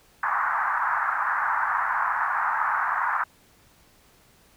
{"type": "band-pass noise", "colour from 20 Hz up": "pink", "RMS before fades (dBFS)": -25, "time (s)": [0.23, 3.24], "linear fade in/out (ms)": 5, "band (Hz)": [860, 1700], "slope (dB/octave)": 48, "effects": ["pink hiss -58 dBFS RMS until 4.56 s"]}